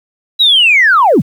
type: linear sweep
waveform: sine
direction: down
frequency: 3951 to 92.5 Hz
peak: -4 dBFS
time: 0.39-1.22 s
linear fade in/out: 20 ms
effects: tanh soft clip ceiling 0 dBFS + 7-bit